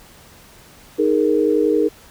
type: chord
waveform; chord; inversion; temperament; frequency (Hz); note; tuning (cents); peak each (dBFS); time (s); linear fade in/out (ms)
sine; D# suspended fourth; none; equal; 311.1 / 415.3 / 466.2; D#4 / G#4 / A#4; 0 / 0 / 0; -18; 0.98-1.89; 20
effects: pink hiss -46 dBFS RMS until 2.1 s